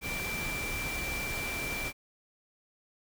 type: tone in noise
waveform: sine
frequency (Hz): 2349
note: D7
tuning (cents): 0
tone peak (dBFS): -35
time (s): 0.01-1.93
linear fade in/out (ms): 50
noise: pink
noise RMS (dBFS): -37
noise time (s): 0.01-1.93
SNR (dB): -1
effects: none